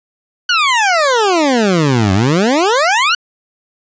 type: exponential two-way sweep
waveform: 20% pulse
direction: down then up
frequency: 1501 to 91.7 to 1501 Hz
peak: -5 dBFS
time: 0.49-3.15 s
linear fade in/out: 5 ms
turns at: 2.13 s
effects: resampled to 16000 Hz